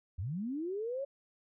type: linear sweep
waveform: sine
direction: up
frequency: 75.6 to 566 Hz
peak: -34 dBFS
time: 0.18-1.05 s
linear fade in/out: 10 ms
effects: none